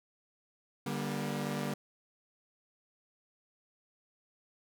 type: chord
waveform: sawtooth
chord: G minor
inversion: second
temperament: equal with one note detuned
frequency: 146.83 / 196 / 238.7 Hz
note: D3 / G3 / Bb3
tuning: 0 / 0 / +41 cents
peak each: -34 dBFS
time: 0.86-1.74 s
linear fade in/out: 5 ms
effects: none